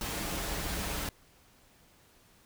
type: noise with comb filter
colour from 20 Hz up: pink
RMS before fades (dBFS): -35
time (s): 0.01-1.09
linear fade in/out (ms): 2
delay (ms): 8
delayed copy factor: -0.5
effects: pink hiss -62 dBFS RMS until 2.45 s